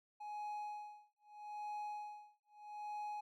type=tone with tremolo; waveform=triangle; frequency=837 Hz; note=G#5; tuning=13 cents sharp; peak=-39 dBFS; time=0.2-3.21 s; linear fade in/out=10 ms; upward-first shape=sine; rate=0.79 Hz; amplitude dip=100%; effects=none